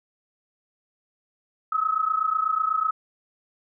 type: tone pair together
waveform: sine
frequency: 1267.9 / 1296 Hz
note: D#6 / E6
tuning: +32 / -30 cents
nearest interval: unison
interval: 38 cents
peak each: -24 dBFS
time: 1.72-2.91 s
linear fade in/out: 5 ms
effects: none